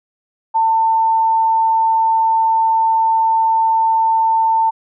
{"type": "tone", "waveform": "sine", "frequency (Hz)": 896, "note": "A5", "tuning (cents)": 31, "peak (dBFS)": -11, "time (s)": [0.54, 4.71], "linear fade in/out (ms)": 20, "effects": []}